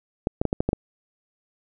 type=clicks; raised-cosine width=2 ms; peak=-8 dBFS; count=7; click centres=0.271 / 0.415 / 0.453 / 0.529 / 0.605 / 0.69 / 0.731 s; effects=none